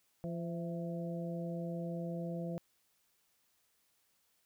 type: harmonic tone with a mistuned harmonic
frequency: 170.9 Hz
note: F3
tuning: 37 cents flat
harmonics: 1 / 2 / 3 / 4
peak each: -38 / -46 / -44 / -47 dBFS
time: 0.24-2.58 s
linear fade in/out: 0 ms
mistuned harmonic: 4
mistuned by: -45 cents
effects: white hiss -75 dBFS RMS until 4.45 s